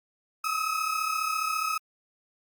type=tone pair together; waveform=35% pulse; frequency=1259.3 / 1294 Hz; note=D#6 / E6; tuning=+20 / -32 cents; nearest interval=unison; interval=48 cents; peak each=-28 / -28 dBFS; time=0.44-1.78 s; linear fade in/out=5 ms; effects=Opus 48 kbps